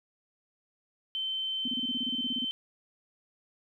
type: tone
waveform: sine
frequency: 3088 Hz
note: G7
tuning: 27 cents flat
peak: -30 dBFS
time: 1.15-2.51 s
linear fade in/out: 0 ms
type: tone bursts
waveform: sine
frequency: 246.9 Hz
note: B3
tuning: in tune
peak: -32 dBFS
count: 14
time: 1.65-2.448 s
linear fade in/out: 5 ms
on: 31 ms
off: 28 ms
effects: 11-bit